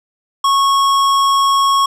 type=tone with hard clipping; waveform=sine; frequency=1100 Hz; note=C#6; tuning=14 cents flat; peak=-12 dBFS; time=0.44-1.86 s; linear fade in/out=5 ms; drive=14 dB; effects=none